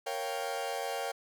40% pulse chord, G half-diminished seventh, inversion first, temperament equal, 466.2 / 554.4 / 698.5 / 784 Hz, Bb4 / Db5 / F5 / G5, 0 / 0 / 0 / 0 cents, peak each -39 / -38 / -39 / -37 dBFS, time 0.06-1.12 s, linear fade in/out 10 ms, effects none

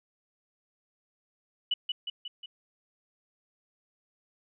sine tone with echo, 2960 Hz, F#7, in tune, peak -24 dBFS, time 1.71-1.74 s, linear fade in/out 5 ms, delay 180 ms, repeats 4, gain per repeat -4 dB, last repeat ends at 2.46 s, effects none

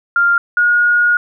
sine tone pair in turn, 1396.9 / 1439.5 Hz, F6 / F#6, 0 / -48 cents, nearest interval minor second, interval 52 cents, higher second, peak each -9 dBFS, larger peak neither, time 0.16-0.38 / 0.57-1.17 s, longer second, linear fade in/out 2 ms, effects none

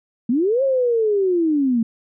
sine linear two-way sweep, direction up then down, 220 to 550 to 220 Hz, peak -15 dBFS, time 0.29-1.83 s, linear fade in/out 5 ms, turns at 0.63 s, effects none

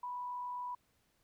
sine tone with frequency modulation, 985 Hz, B5, 5 cents flat, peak -38 dBFS, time 0.03-0.75 s, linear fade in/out 5 ms, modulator 47.5 Hz, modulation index 0.25, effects pink hiss -75 dBFS RMS until 1.23 s

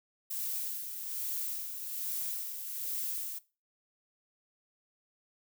violet noise with tremolo, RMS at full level -35 dBFS, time 0.3-3.39 s, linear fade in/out 10 ms, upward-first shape sine, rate 1.2 Hz, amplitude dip 50%, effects noise-tail reverb RT60 0.3 s tail -19 dB re dry

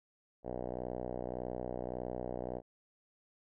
5% pulse tone with low-pass filter, 61.74 Hz, B1, in tune, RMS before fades -40 dBFS, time 0.43-2.62 s, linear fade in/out 50 ms, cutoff 630 Hz, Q 2.1, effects none

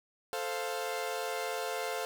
sawtooth chord, F major, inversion first, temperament equal, 440 / 523.3 / 698.5 Hz, A4 / C5 / F5, 0 / 0 / 0 cents, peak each -34 dBFS, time 0.33-2.05 s, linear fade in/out 0 ms, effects none

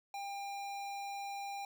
square tone with notch filter, 799 Hz, G5, 33 cents sharp, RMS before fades -42 dBFS, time 0.14-1.65 s, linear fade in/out 2 ms, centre 11000 Hz, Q 1.7, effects none

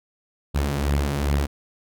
sawtooth beating tone pair, 69.2 / 71.7 Hz, C#2 / D2, -2 / -41 cents, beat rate 2.5 Hz, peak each -22 / -18 dBFS, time 0.54-1.47 s, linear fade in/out 20 ms, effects none

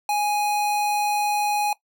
square tone, 830.6 Hz, G#5, in tune, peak -21 dBFS, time 0.09-1.73 s, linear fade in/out 2 ms, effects noise-tail reverb RT60 0.1 s tail -19 dB re dry

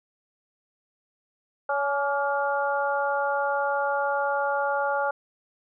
harmonic tone with a mistuned harmonic, 281.6 Hz, C#4, 27 cents sharp, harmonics 2 / 3 / 4 / 5, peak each -27 / -27 / -33 / -29 dBFS, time 1.69-5.11 s, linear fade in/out 5 ms, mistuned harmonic 4, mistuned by +42 cents, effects none

